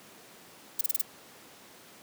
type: noise bursts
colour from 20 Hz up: violet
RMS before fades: -26 dBFS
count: 5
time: 0.79-1.015 s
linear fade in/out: 5 ms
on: 21 ms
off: 30 ms
effects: pink hiss -52 dBFS RMS until 2.02 s + high-pass 200 Hz 12 dB/octave